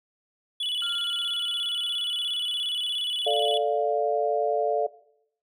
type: tone with vibrato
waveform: triangle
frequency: 3182 Hz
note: G7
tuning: 25 cents sharp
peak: -25 dBFS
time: 0.6-3.58 s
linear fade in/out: 5 ms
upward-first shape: square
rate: 17 Hz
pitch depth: 120 cents each way
type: tone with exponential decay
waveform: triangle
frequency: 1396.9 Hz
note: F6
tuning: in tune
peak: -33 dBFS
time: 0.82-3.68 s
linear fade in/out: 1 ms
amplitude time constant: 620 ms
type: chord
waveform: sine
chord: D minor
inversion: second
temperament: equal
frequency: 440 / 587.3 / 698.5 Hz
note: A4 / D5 / F5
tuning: 0 / 0 / 0 cents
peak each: -26 dBFS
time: 3.26-4.87 s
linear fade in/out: 10 ms
effects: noise-tail reverb RT60 0.7 s tail -18 dB re dry